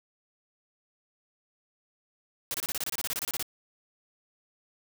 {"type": "noise bursts", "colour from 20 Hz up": "white", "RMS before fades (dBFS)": -32, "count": 16, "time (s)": [2.51, 3.427], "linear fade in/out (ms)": 0, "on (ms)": 32, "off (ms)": 27, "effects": []}